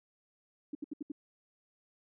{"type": "tone bursts", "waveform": "sine", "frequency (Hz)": 293.7, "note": "D4", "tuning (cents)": 0, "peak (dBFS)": -35, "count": 5, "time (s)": [0.73, 1.119], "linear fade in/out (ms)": 5, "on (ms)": 21, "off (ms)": 71, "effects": []}